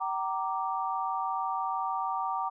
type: chord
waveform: sine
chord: G minor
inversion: none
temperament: equal with one note detuned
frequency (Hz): 766.1 / 932.3 / 1174.7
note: G5 / Bb5 / D6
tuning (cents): -40 / 0 / 0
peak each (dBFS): -33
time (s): 0-2.5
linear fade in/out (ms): 20
effects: none